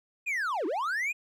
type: linear two-way sweep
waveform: triangle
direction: down then up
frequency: 2531 to 288.3 to 2531 Hz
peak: -26 dBFS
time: 0.26-1.13 s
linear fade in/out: 20 ms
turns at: 0.66 s
effects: none